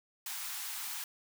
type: high-pass noise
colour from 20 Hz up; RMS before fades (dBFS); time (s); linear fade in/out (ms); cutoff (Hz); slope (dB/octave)
white; -40; 0.26-1.04; 2; 750; 96
effects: none